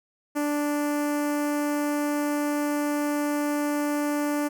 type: tone with notch filter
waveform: sawtooth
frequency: 293.2 Hz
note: D4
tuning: 3 cents flat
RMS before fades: -26 dBFS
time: 0.35-4.49 s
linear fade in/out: 20 ms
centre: 3700 Hz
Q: 0.81
effects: none